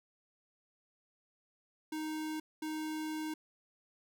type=tone bursts at uneven times; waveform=square; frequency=311.1 Hz; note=D#4; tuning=in tune; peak=-37 dBFS; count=2; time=1.92-2.4 / 2.62-3.34 s; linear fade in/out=5 ms; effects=none